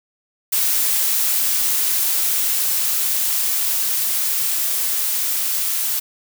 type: noise with level ramp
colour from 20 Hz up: blue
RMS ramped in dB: -18 to -21 dBFS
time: 0.52-6 s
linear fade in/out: 10 ms
effects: none